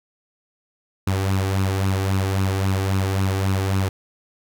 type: tone with flanger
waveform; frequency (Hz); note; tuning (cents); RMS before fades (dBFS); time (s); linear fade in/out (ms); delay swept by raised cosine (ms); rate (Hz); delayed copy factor
sawtooth; 96.3; G2; -30; -21; 1.07-3.89; 5; 0.74 to 2.64; 3.7; +0.6
effects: none